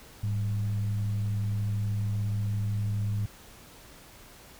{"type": "tone with frequency modulation", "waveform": "sine", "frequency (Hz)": 104.9, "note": "G#2", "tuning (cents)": 18, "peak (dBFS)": -26, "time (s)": [0.23, 3.26], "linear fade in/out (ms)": 5, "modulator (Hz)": 88.4, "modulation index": 0.39, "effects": ["pink hiss -51 dBFS RMS until 4.59 s"]}